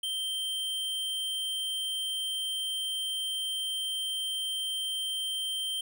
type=tone; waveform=square; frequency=3136 Hz; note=G7; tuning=in tune; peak=-31 dBFS; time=0.03-5.81 s; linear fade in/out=5 ms; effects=none